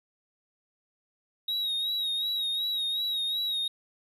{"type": "tone with vibrato", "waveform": "triangle", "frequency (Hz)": 3800, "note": "A#7", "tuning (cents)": 33, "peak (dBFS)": -26, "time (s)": [1.48, 3.68], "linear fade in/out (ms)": 5, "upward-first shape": "sine", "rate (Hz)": 2.7, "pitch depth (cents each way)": 51, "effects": []}